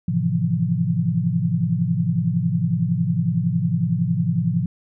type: chord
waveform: sine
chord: F major seventh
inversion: first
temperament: just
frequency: 109.13 / 130.96 / 163.7 / 174.61 Hz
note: A2 / C3 / E3 / F3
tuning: -14 / +2 / -12 / 0 cents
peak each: -26 / -25 / -22 / -22 dBFS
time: 0.08-4.66 s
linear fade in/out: 5 ms
effects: none